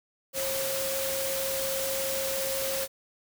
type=tone in noise; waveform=sine; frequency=538 Hz; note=C5; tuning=48 cents sharp; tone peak=-31 dBFS; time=0.33-2.88 s; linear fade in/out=50 ms; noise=white; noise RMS=-32 dBFS; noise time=0.33-2.88 s; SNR=-2 dB; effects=none